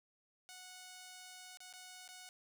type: tone with dropouts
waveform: 5% pulse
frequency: 736 Hz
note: F#5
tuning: 9 cents flat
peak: -40 dBFS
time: 0.49-2.29 s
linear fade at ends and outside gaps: 0 ms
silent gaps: 1.572-1.604 / 1.727-1.737 / 2.078-2.089 s
effects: none